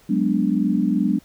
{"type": "chord", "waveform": "sine", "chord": "G# half-diminished seventh", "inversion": "third", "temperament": "equal", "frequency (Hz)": [185, 207.7, 246.9, 293.7], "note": ["F#3", "G#3", "B3", "D4"], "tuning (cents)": [0, 0, 0, 0], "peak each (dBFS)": [-23, -21, -23, -23], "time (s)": [0.09, 1.19], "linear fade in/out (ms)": 10, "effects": ["pink hiss -54 dBFS RMS until 1.24 s"]}